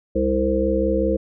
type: harmonic tone with a mistuned harmonic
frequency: 65.41 Hz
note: C2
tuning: in tune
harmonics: 1 / 3 / 5 / 7 / 8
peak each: -25 / -25 / -23 / -24 / -22 dBFS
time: 0.15-1.17 s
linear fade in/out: 10 ms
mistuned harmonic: 3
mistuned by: +42 cents
effects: none